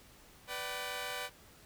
10% pulse chord, G major, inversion first, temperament equal with one note detuned, 493.9 / 587.3 / 765.2 Hz, B4 / D5 / G5, 0 / 0 / -42 cents, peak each -34 dBFS, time 0.47-1.3 s, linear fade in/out 50 ms, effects pink hiss -59 dBFS RMS until 1.65 s

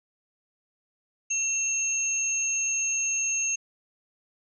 sine tone pair together, 2704 / 6431 Hz, E7 / G8, +43 / +43 cents, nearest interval octave + minor third, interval 1500 cents, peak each -31 / -25 dBFS, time 1.3-3.56 s, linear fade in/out 10 ms, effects none

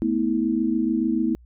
sine chord, A suspended second, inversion none, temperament equal with one note detuned, 220 / 246.9 / 322.1 Hz, A3 / B3 / E4, 0 / 0 / -40 cents, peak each -25 / -24 / -23 dBFS, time 0.02-1.35 s, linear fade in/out 0 ms, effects added 60 Hz sine -47 dBFS peak until 1.45 s

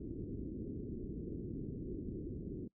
white low-pass noise, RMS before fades -43 dBFS, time 0-2.68 s, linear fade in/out 5 ms, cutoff 390 Hz, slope 48 dB/octave, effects noise-tail reverb RT60 0.1 s tail -24 dB re dry

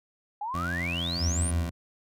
sine exponential sweep, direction up, 798 to 9956 Hz, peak -30 dBFS, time 0.41-1.51 s, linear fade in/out 5 ms
20% pulse tone with vibrato, 86.1 Hz, F2, 24 cents flat, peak -26 dBFS, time 0.54-1.7 s, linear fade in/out 5 ms, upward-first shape sine, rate 1.5 Hz, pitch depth 16 cents each way
triangle tone, 80 Hz, D#2, 49 cents sharp, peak -24 dBFS, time 1.17-1.71 s, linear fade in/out 50 ms
effects none

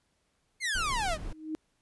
sawtooth exponential sweep, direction down, 2206 to 587.3 Hz, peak -25 dBFS, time 0.6-1.18 s, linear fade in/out 50 ms
brown noise, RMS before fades -37 dBFS, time 0.75-1.33 s, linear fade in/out 5 ms
sine tone with exponential growth, 312.6 Hz, D#4, 8 cents sharp, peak -29 dBFS, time 1.17-1.55 s, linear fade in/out 0 ms, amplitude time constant 82 ms
effects pink hiss -74 dBFS RMS until 1.81 s + resampled to 24000 Hz

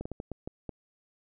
slowing click train, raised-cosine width 2 ms, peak -23 dBFS, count 7, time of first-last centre 0.01-0.693 s, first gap 45 ms, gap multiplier 1.37, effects none

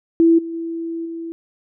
sine tone with level steps, 331.6 Hz, E4, 10 cents sharp, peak -9 / -25 / -23 / -26 dBFS, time 0.2-1.32 s, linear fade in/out 0 ms, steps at 0.38 / 0.53 / 1.05 s, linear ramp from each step 10 ms, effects none

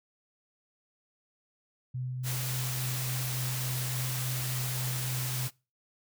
sine tone with tremolo, 126.9 Hz, B2, 47 cents sharp, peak -31 dBFS, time 1.94-5.48 s, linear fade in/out 10 ms, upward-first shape triangle, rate 3.5 Hz, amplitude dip 25%
white noise, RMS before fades -36 dBFS, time 2.23-5.51 s, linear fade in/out 50 ms
effects noise-tail reverb RT60 0.3 s tail -24 dB re dry

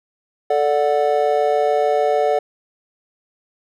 triangle chord, D major, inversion second, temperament just, 440.5 / 587.3 / 734.2 Hz, A4 / D5 / F#5, +2 / 0 / -14 cents, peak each -17 dBFS, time 0.5-2.39 s, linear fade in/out 5 ms, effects none

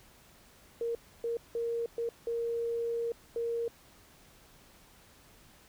sine tone bursts at uneven times, 466.2 Hz, A#4, in tune, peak -30 dBFS, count 6, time 0.81-0.95 / 1.24-1.37 / 1.55-1.86 / 1.98-2.09 / 2.27-3.12 / 3.36-3.68 s, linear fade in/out 2 ms, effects pink hiss -59 dBFS RMS until 5.68 s

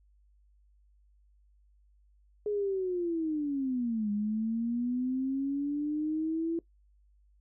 sine linear two-way sweep, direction down then up, 422.4 to 204.4 to 335.4 Hz, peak -28 dBFS, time 2.46-6.59 s, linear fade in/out 2 ms, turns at 4.11 s, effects noise-tail reverb RT60 0.1 s tail -19 dB re dry + added 50 Hz sine -61 dBFS peak until 7.4 s

